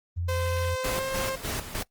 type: tone with vibrato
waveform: sine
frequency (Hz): 86.9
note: F2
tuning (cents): -8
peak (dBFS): -27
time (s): 0.16-0.76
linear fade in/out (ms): 20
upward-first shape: sine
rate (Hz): 14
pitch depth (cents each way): 16
type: tone with pitch glide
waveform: sawtooth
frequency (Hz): 516 to 530.5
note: C5 to C5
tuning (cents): -24 to +24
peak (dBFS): -25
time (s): 0.28-1.36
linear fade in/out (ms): 10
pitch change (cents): +48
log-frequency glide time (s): 0.93-1
type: noise with tremolo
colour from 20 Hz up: pink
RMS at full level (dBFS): -31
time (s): 0.84-1.83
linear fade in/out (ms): 5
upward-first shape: square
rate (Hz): 3.3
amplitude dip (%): 65
effects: noise-tail reverb RT60 0.1 s tail -20 dB re dry + Opus 24 kbps